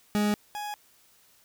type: tone pair in turn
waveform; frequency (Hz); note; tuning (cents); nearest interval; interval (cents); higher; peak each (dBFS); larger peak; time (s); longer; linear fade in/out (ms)
40% pulse; 208.2 / 832.8; G#3 / G#5; +5 / +5; 2 octaves; 2400; second; -22 / -32; first; 0.15-0.34 / 0.55-0.74; neither; 0
effects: white hiss -61 dBFS RMS until 1.44 s